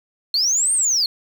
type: linear two-way sweep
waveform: sine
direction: up then down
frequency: 4186 to 8870 to 4186 Hz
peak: -14 dBFS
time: 0.34-1.06 s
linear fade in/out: 2 ms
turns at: 0.73 s
effects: tanh soft clip ceiling -13 dBFS + 7-bit